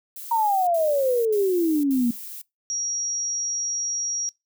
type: noise bursts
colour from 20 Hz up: violet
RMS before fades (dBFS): -37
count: 4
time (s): 0.16-2.416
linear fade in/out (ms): 2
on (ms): 510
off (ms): 72
type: exponential sweep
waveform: sine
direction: down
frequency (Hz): 943 to 231.5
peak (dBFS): -18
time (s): 0.31-2.11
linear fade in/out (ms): 5
type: tone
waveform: sine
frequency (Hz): 5680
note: F8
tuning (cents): +28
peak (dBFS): -25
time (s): 2.7-4.29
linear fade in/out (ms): 0
effects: noise-tail reverb RT60 0.2 s tail -23 dB re dry